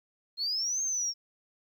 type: linear two-way sweep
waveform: sine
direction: up then down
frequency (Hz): 4186 to 6440 to 5470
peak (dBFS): -27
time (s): 0.37-1.14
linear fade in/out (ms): 50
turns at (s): 0.82
effects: tanh soft clip ceiling -24 dBFS + 11-bit